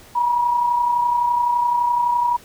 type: tone pair together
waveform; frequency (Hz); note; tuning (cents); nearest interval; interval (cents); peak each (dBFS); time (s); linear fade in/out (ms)
sine; 932.3 / 964.1; A#5 / B5; 0 / -42; minor second; 58; -26 / -16; 0.15-2.37; 10
effects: pink hiss -46 dBFS RMS until 2.44 s